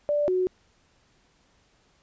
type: tone pair in turn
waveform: sine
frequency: 587.3 / 368.2 Hz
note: D5 / F#4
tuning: 0 / -8 cents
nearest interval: minor sixth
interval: 808 cents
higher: first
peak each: -21 dBFS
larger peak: neither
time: 0.09-0.28 / 0.28-0.47 s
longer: neither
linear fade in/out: 0 ms
effects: pink hiss -64 dBFS RMS until 2.02 s + resampled to 16000 Hz